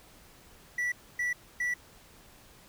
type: tone bursts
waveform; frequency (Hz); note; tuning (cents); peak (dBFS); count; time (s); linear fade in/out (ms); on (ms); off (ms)
triangle; 1956; B6; -17; -26; 3; 0.78-1.74; 5; 140; 270
effects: pink hiss -56 dBFS RMS until 2.68 s